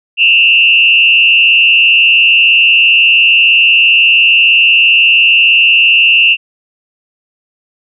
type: tone with frequency modulation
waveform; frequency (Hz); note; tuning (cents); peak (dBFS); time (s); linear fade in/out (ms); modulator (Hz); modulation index
sine; 2733; F7; -38; -4; 0.17-6.37; 50; 115; 1.1
effects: none